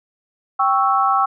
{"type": "chord", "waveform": "sine", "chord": "C# diminished", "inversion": "second", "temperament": "equal", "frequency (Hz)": [784, 1108.7, 1318.5], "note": ["G5", "C#6", "E6"], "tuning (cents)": [0, 0, 0], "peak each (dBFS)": -18, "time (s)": [0.59, 1.26], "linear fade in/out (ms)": 10, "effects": []}